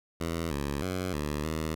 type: tone with pitch steps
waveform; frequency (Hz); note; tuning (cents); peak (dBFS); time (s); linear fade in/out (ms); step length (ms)
10% pulse; 83.1 / 71 / 92 / 74.1 / 78.9; E2 / C#2 / F#2 / D2 / D#2; +15 / +42 / -9 / +16 / +25; -22; 0.2-1.75; 10; 310
effects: none